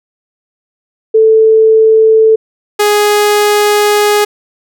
sine / sawtooth tone pair in turn, 441.2 / 415.8 Hz, A4 / G#4, +5 / +2 cents, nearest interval minor second, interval 103 cents, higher first, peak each -3 dBFS, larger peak neither, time 1.14-2.36 / 2.79-4.25 s, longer second, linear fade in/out 10 ms, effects none

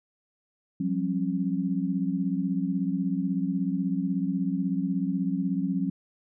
sine tone cluster, 177 / 193.3 / 271.1 Hz, F3 / G3 / C#4, +23 / -24 / -38 cents, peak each -29 dBFS, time 0.8-5.9 s, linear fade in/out 5 ms, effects none

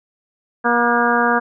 harmonic tone with a mistuned harmonic, 238.7 Hz, A#3, 41 cents sharp, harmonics 1 / 2 / 3 / 4 / 5 / 6 / 7, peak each -21 / -21 / -21 / -21 / -21 / -21 / -21 dBFS, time 0.64-1.4 s, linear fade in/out 20 ms, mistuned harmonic 7, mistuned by -41 cents, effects none

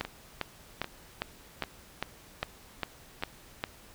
two click trains, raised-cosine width 0.3 ms, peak -14 / -20 dBFS, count 10 / 5, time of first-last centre 0.01-3.639 / 0.05-3.225 s, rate 2.48 / 1.26 Hz, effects pink hiss -54 dBFS RMS until 3.94 s

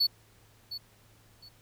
triangle tone with echo, 4435 Hz, C#8, in tune, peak -21 dBFS, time 0-0.07 s, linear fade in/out 10 ms, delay 710 ms, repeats 2, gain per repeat -13 dB, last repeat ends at 1.49 s, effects added 108 Hz sine -62 dBFS peak until 1.61 s + pink hiss -62 dBFS RMS until 1.61 s

